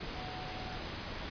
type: tone in noise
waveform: sine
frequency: 740 Hz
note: F#5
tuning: in tune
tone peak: -46 dBFS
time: 0.15-0.77 s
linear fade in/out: 10 ms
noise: pink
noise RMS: -41 dBFS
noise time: 0-1.3 s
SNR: -8 dB
effects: resampled to 11025 Hz